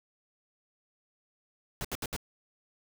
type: noise bursts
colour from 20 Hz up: pink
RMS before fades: -35 dBFS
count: 4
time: 1.81-2.164 s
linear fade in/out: 0 ms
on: 36 ms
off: 70 ms
effects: none